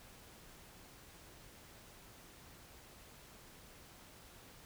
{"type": "silence", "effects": ["pink hiss -58 dBFS RMS until 4.65 s"]}